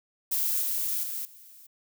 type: noise with level steps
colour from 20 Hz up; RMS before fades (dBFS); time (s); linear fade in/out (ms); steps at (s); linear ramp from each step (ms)
violet; -27 / -29 / -34 / -51; 0.31-1.67; 10; 0.62 / 1.03 / 1.25; 2
effects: none